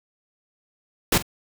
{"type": "noise with echo", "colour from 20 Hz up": "pink", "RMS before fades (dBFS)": -18, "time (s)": [1.12, 1.18], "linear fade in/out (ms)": 5, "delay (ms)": 45, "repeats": 1, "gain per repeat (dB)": -15, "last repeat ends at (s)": 1.225, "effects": []}